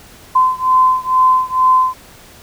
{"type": "beating tone pair", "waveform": "sine", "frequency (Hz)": [1027, 1029.2], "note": ["C6", "C6"], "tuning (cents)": [-33, -29], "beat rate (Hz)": 2.2, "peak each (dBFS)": [-12, -13], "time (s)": [0.35, 1.94], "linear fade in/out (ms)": 10, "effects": ["pink hiss -41 dBFS RMS until 2.42 s"]}